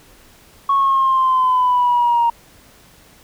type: exponential sweep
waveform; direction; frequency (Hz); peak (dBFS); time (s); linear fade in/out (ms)
sine; down; 1108.7 to 932.3; -11; 0.69-2.3; 5
effects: tanh soft clip ceiling -8 dBFS + pink hiss -48 dBFS RMS until 3.23 s